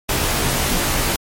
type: noise with comb filter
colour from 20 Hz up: pink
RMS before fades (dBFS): -19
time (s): 0.09-1.16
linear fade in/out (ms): 2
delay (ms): 19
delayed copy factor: -0.95
effects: MP3 64 kbps